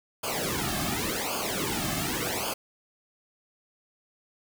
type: noise with flanger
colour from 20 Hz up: pink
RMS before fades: -30 dBFS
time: 0.23-2.54 s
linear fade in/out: 10 ms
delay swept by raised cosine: 0.52 to 2.12 ms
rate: 0.89 Hz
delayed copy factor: -0.95
effects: none